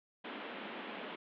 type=band-pass noise; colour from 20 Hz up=pink; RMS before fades=-45 dBFS; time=0.24-1.16 s; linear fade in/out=10 ms; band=200 to 3400 Hz; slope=48 dB/octave; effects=none